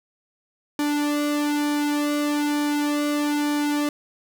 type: tone with flanger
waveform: sawtooth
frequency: 293.7 Hz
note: D4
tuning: in tune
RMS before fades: -23 dBFS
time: 0.79-3.89 s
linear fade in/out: 2 ms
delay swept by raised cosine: 1.5 to 2.22 ms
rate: 1.1 Hz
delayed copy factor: -0.85
effects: none